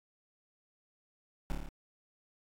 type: noise with echo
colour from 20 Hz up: brown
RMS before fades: -32 dBFS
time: 1.5-1.52 s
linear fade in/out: 0 ms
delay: 28 ms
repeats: 6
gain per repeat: -2 dB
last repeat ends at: 1.688 s
effects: AAC 64 kbps